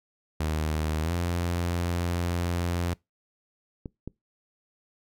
sawtooth tone with pitch glide, 77.78 to 86.8 Hz, D#2 to F2, 0 to -10 cents, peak -22 dBFS, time 0.4-2.94 s, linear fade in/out 5 ms, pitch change +190 cents, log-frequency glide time 1.02-1.12 s
clicks, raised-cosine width 3 ms, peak -22 dBFS, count 2, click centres 3.858 / 4.076 s
effects noise-tail reverb RT60 0.2 s tail -24 dB re dry

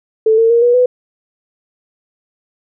sine tone with pitch steps, 440 / 453.9 / 468.3 / 483.2 / 498.5 Hz, A4 / A#4 / A#4 / B4 / B4, 0 / -46 / +8 / -38 / +16 cents, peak -7 dBFS, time 0.26-0.86 s, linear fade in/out 5 ms, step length 120 ms, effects none

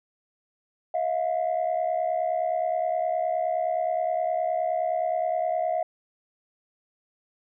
sine tone pair together, 642.4 / 712 Hz, E5 / F5, -45 / +33 cents, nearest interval major second, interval 178 cents, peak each -25 dBFS, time 0.94-5.83 s, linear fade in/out 5 ms, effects tanh soft clip ceiling -18 dBFS

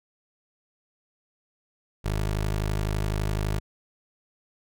20% pulse tone, 51.9 Hz, G#1, in tune, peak -20 dBFS, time 2.04-3.6 s, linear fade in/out 20 ms, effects none

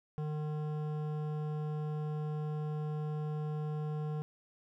sine tone with hard clipping, 151.8 Hz, D#3, 42 cents flat, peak -36 dBFS, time 0.18-4.22 s, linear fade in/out 0 ms, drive 13 dB, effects none

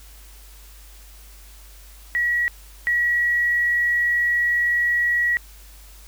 sine tone pair in turn, 1921 / 1921 Hz, B6 / B6, -48 / -48 cents, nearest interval unison, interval 0 cents, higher neither, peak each -18 / -17 dBFS, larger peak second, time 2.15-2.48 / 2.87-5.37 s, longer second, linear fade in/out 0 ms, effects added 50 Hz sine -43 dBFS peak until 6.07 s + white hiss -49 dBFS RMS until 6.07 s

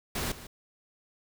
pink noise with echo, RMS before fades -32 dBFS, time 0.15-0.32 s, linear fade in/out 5 ms, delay 150 ms, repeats 1, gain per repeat -14 dB, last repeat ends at 0.47 s, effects none

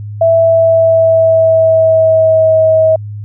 sine tone with pitch glide, 660 to 638.3 Hz, E5 to D#5, +2 to +44 cents, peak -5 dBFS, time 0.21-2.96 s, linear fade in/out 5 ms, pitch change -58 cents, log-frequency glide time 0.35-2.57 s, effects added 104 Hz sine -21 dBFS peak until 3.24 s

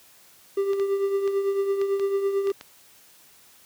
triangle tone with tremolo, 394.9 Hz, G4, 13 cents sharp, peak -17 dBFS, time 0.57-2.52 s, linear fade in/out 5 ms, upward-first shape triangle, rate 9 Hz, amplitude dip 60%
clicks, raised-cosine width 0.2 ms, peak -22 dBFS, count 8, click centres 0.733 / 0.798 / 1.277 / 1.815 / 1.997 / 2.472 / 2.502 / 2.611 s
effects white hiss -54 dBFS RMS until 3.65 s + high-pass 60 Hz 12 dB/octave

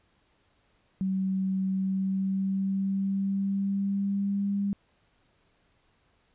sine tone with pitch glide, 190.4 to 200.1 Hz, F#3 to G3, +50 to +36 cents, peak -25 dBFS, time 1.01-4.73 s, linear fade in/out 0 ms, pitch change +86 cents, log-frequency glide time 1.68-4.52 s, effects pink hiss -68 dBFS RMS until 6.34 s + resampled to 8000 Hz

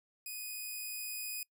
5% pulse tone with level ramp, 2489 Hz, D#7, in tune, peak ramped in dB -31 to -28 dBFS, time 0.26-1.43 s, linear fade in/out 2 ms, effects noise-tail reverb RT60 0.1 s tail -25 dB re dry

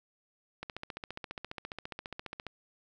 click train, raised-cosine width 0.3 ms, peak -23 dBFS, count 28, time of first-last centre 0.63-2.467 s, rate 14.7 Hz, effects none

